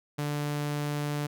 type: tone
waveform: sawtooth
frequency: 146.83 Hz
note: D3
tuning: in tune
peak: -25 dBFS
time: 0.18-1.27 s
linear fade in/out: 10 ms
effects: none